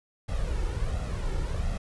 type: noise with flanger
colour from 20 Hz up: brown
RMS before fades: -29 dBFS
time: 0.28-1.78 s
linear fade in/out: 10 ms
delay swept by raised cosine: 1.5 to 2.29 ms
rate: 1.4 Hz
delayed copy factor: +0.6
effects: resampled to 24000 Hz